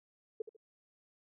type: tone with echo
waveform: sine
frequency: 439.2 Hz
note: A4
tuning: 3 cents flat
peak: -33 dBFS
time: 0.4-0.42 s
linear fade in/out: 5 ms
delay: 73 ms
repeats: 2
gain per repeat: -11 dB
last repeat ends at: 0.566 s
effects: none